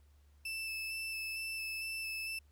35% pulse tone with vibrato, 2637 Hz, E7, in tune, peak -36 dBFS, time 0.45-2.39 s, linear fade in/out 5 ms, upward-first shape square, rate 2.2 Hz, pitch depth 10 cents each way, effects added 72 Hz sine -61 dBFS peak until 2.51 s + pink hiss -75 dBFS RMS until 2.51 s

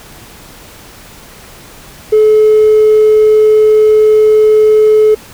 sine tone with hard clipping, 430 Hz, A4, 40 cents flat, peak -4 dBFS, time 2.12-5.15 s, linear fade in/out 10 ms, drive 1 dB, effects pink hiss -35 dBFS RMS until 5.33 s

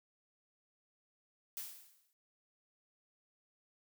blue noise with exponential decay, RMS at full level -41 dBFS, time 1.57-2.13 s, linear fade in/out 0 ms, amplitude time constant 120 ms, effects none

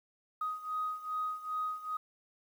sine beating tone pair, 1251 / 1253.5 Hz, D#6 / D#6, +9 / +12 cents, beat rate 2.5 Hz, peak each -35 / -38 dBFS, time 0.41-1.97 s, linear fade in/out 5 ms, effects tanh soft clip ceiling -26 dBFS + 10-bit

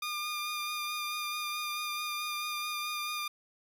15% pulse tone with vibrato, 1208 Hz, D6, 48 cents sharp, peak -27 dBFS, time 0.02-3.28 s, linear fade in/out 5 ms, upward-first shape sine, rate 4.6 Hz, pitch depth 17 cents each way, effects none

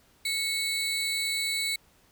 35% pulse tone pair together, 2195 / 3954 Hz, C#7 / B7, -18 / +1 cents, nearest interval minor seventh, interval 1019 cents, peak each -28 dBFS, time 0.25-1.76 s, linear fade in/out 5 ms, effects pink hiss -62 dBFS RMS until 2.11 s

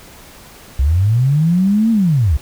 sine linear two-way sweep, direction up then down, 61.74 to 231.2 to 61.74 Hz, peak -10 dBFS, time 0.79-2.37 s, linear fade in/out 5 ms, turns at 1.91 s, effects pink hiss -40 dBFS RMS until 2.41 s

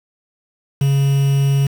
triangle tone with quantisation, 138.59 Hz, C#3, in tune, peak -10 dBFS, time 0.81-1.67 s, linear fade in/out 5 ms, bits 5, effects none

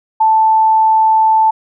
sine tone, 880 Hz, A5, in tune, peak -7 dBFS, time 0.2-1.51 s, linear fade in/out 10 ms, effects none

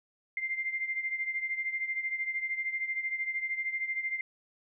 sine beating tone pair, 2093 / 2106 Hz, C7 / C7, 0 / +11 cents, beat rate 13 Hz, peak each -32 / -37 dBFS, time 0.37-4.21 s, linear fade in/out 2 ms, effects none

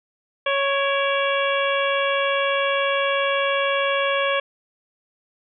harmonic tone with a mistuned harmonic, 554.4 Hz, C#5, in tune, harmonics 1 / 2 / 3 / 4 / 5 / 6, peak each -22 / -25 / -27 / -28 / -29 / -30 dBFS, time 0.46-4.4 s, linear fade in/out 5 ms, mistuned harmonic 4, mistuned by +70 cents, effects none

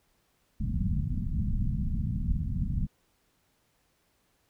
pink low-pass noise, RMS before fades -29 dBFS, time 0.6-2.87 s, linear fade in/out 10 ms, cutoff 220 Hz, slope 48 dB/octave, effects pink hiss -71 dBFS RMS until 4.49 s

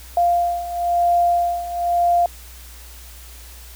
sine beating tone pair, 696 / 697 Hz, F5 / F5, -6 / -4 cents, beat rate 1 Hz, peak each -21 / -17 dBFS, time 0.17-2.26 s, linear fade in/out 2 ms, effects added 60 Hz sine -39 dBFS peak until 3.75 s + white hiss -43 dBFS RMS until 3.75 s

